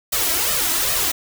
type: noise with flanger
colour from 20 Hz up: white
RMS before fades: -20 dBFS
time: 0.12-1.12 s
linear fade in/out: 10 ms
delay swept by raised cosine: 1.6 to 3.1 ms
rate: 2.5 Hz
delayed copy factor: +0.75
effects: none